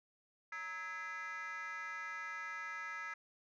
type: tone with frequency modulation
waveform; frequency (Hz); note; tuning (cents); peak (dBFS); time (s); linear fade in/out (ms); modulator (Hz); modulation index
sine; 1661.2; G#6; 0; -39; 0.52-3.14; 5; 365; 1.4
effects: tanh soft clip ceiling -40 dBFS